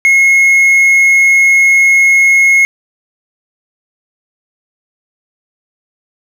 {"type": "tone", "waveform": "triangle", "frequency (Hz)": 2166, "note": "C#7", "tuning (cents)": -41, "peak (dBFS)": -3, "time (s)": [0.05, 2.65], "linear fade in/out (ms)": 0, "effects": []}